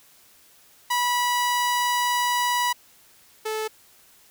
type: tone pair in turn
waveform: sawtooth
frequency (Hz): 977 / 435.2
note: B5 / A4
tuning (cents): -19 / -19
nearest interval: octave + major second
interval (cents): 1400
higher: first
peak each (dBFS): -17 / -22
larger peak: first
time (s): 0.9-2.73 / 3.45-3.68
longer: first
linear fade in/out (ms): 10
effects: white hiss -55 dBFS RMS until 4.3 s